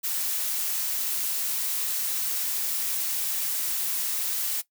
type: noise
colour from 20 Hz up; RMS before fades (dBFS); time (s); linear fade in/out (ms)
blue; -28; 0.03-4.62; 20
effects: noise-tail reverb RT60 0.1 s tail -17 dB re dry